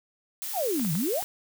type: noise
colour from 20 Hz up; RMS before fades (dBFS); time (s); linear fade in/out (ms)
blue; -34; 0.42-1.24; 0
type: exponential two-way sweep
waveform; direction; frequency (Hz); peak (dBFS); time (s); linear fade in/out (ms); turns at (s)
sine; down then up; 890 to 146.83 to 890; -25; 0.53-1.23; 50; 0.93
type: clicks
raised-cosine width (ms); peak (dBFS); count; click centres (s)
0.5; -26; 4; 0.796 / 0.849 / 0.953 / 1.226
effects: none